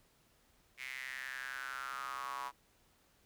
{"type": "tone with high-pass filter sweep", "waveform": "square", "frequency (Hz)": 65.3, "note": "C2", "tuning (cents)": -3, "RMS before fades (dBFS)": -43, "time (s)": [0.77, 2.52], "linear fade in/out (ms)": 50, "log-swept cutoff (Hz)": [2200, 1000], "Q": 6.6, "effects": ["pink hiss -70 dBFS RMS until 3.25 s"]}